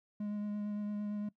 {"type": "tone with vibrato", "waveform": "triangle", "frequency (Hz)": 207.7, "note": "G#3", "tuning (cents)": 0, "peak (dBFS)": -33, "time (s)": [0.2, 1.29], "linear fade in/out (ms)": 5, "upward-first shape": "sine", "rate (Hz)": 8.8, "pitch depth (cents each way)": 13, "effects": ["noise-tail reverb RT60 0.1 s tail -19 dB re dry"]}